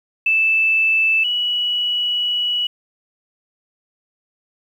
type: tone pair in turn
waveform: sine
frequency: 2637 / 2934 Hz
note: E7 / F#7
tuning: 0 / -15 cents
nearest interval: major second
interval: 185 cents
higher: second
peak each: -13 / -17 dBFS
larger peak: first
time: 0.26-1.24 / 1.24-2.67 s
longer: second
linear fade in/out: 5 ms
effects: 8-bit